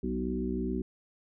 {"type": "harmonic tone with a mistuned harmonic", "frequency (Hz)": 62.7, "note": "B1", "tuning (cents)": 27, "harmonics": [1, 3, 4, 5, 6], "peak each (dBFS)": [-37, -35, -34, -38, -36], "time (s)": [0.03, 0.82], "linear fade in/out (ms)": 5, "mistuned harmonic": 4, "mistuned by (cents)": -29, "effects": []}